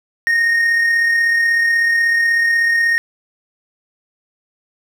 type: tone with amplitude modulation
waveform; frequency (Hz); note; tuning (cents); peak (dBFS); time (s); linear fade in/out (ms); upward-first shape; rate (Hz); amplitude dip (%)
triangle; 1853; A#6; -11; -9; 0.27-2.98; 0; sine; 36.3; 30
effects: none